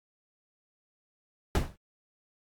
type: noise with exponential decay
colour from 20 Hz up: brown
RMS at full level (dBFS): -19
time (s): 1.55-1.76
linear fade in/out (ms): 2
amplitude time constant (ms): 45
effects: AAC 64 kbps